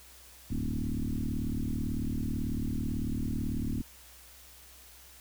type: tone with frequency modulation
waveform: sine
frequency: 110 Hz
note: A2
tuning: in tune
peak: -29 dBFS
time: 0.5-3.82 s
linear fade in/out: 10 ms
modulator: 38.1 Hz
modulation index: 4.6
effects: added 63 Hz sine -58 dBFS peak until 5.2 s + white hiss -54 dBFS RMS until 5.2 s